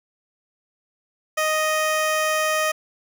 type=tone; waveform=15% pulse; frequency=622.3 Hz; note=D#5; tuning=in tune; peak=-13 dBFS; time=1.37-2.72 s; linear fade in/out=10 ms; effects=none